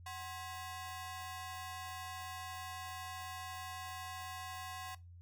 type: ring-modulated tone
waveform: sawtooth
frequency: 903 Hz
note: A5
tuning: 45 cents sharp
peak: -37 dBFS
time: 0.06-4.95 s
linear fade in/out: 5 ms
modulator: 155 Hz
effects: noise-tail reverb RT60 0.2 s tail -17 dB re dry + added 87 Hz sine -52 dBFS peak until 5.21 s